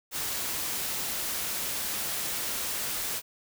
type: noise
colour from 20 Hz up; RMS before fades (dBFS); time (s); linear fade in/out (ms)
white; -32; 0.11-3.22; 50
effects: none